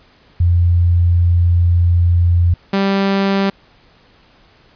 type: tone pair in turn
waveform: sine / sawtooth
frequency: 86.8 / 196.16 Hz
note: F2 / G3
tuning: -10 / +1 cents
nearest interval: octave + major second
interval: 1411 cents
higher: second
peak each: -9 dBFS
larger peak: neither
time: 0.4-2.54 / 2.73-3.5 s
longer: first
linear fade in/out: 5 ms
effects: pink hiss -50 dBFS RMS until 4.75 s + resampled to 11025 Hz